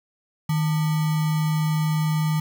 sine tone with sample-and-hold, 155.56 Hz, D#3, in tune, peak -19 dBFS, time 0.49-2.4 s, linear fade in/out 5 ms, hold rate 1050 Hz, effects none

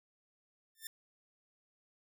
5% pulse tone with exponential growth, 1787 Hz, A6, 26 cents sharp, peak -27 dBFS, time 0.75-0.87 s, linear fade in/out 2 ms, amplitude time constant 26 ms, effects none

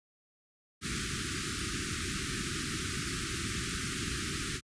pink band-stop noise, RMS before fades -34 dBFS, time 0.81-4.61 s, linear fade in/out 50 ms, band 400 to 1200 Hz, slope 96 dB/octave, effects high-pass 60 Hz 12 dB/octave + resampled to 22050 Hz

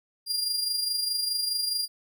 sawtooth tone with amplitude modulation, 4800 Hz, D8, 37 cents sharp, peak -21 dBFS, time 0.26-1.88 s, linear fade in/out 50 ms, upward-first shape sine, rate 24.8 Hz, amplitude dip 50%, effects none

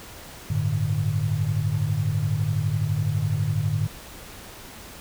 sine chord, G suspended second, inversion none, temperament equal with one note detuned, 98 / 110 / 149.23 Hz, G2 / A2 / D3, 0 / 0 / +28 cents, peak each -27 / -25 / -25 dBFS, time 0.5-3.87 s, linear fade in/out 5 ms, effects pink hiss -42 dBFS RMS until 5 s

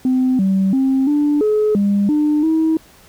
sine tone with pitch steps, 257 / 192.1 / 266.2 / 293.9 / 425.8 / 201.4 / 299.8 / 319.6 Hz, C4 / G3 / C4 / D4 / G#4 / G3 / D4 / D#4, -31 / -35 / +30 / +1 / +43 / +47 / +36 / +47 cents, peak -11 dBFS, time 0.05-2.77 s, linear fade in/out 2 ms, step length 340 ms, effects tanh soft clip ceiling -9 dBFS + pink hiss -47 dBFS RMS until 3.08 s

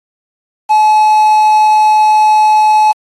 triangle tone with quantisation, 857 Hz, A5, 46 cents flat, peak -3 dBFS, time 0.69-2.93 s, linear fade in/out 20 ms, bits 5, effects AAC 32 kbps

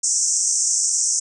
pink band-pass noise, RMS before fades -20 dBFS, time 0.03-1.2 s, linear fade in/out 10 ms, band 5600 to 8500 Hz, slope 96 dB/octave, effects none

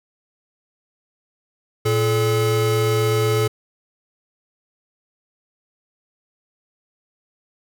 square tone pair together, 114.12 / 430.5 Hz, A#2 / A4, -36 / -38 cents, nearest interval octave + major seventh, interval 2298 cents, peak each -20 dBFS, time 1.85-3.48 s, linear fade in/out 10 ms, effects none

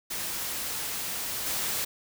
white noise with level steps, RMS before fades -33 / -30 dBFS, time 0.1-1.85 s, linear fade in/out 10 ms, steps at 1.46 s, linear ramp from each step 5 ms, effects none

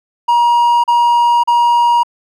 triangle tone bursts, 951 Hz, A#5, 34 cents sharp, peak -6 dBFS, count 3, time 0.28-2.034 s, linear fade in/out 10 ms, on 560 ms, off 37 ms, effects none

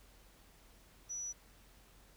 sine tone, 5900 Hz, F#8, 6 cents flat, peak -39 dBFS, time 1.09-1.33 s, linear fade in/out 20 ms, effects added 45 Hz sine -64 dBFS peak until 2.16 s + pink hiss -64 dBFS RMS until 2.16 s

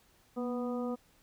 harmonic tone with a mistuned harmonic, 246.9 Hz, B3, in tune, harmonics 1 / 2 / 3 / 4 / 5, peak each -34 / -37 / -45 / -49 / -46 dBFS, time 0.36-0.96 s, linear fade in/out 20 ms, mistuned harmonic 1, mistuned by -44 cents, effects pink hiss -66 dBFS RMS until 1.22 s

